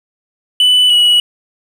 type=tone pair in turn; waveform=triangle; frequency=2987 / 2929 Hz; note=F#7 / F#7; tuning=+16 / -18 cents; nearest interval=unison; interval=34 cents; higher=first; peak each=-5 dBFS; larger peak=neither; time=0.6-0.9 / 0.9-1.2 s; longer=neither; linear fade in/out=2 ms; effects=7-bit